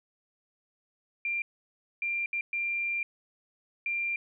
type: tone bursts at uneven times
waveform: sine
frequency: 2380 Hz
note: D7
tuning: 22 cents sharp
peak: -28 dBFS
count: 5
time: 1.25-1.42 / 2.02-2.26 / 2.33-2.41 / 2.53-3.03 / 3.86-4.16 s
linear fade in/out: 2 ms
effects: none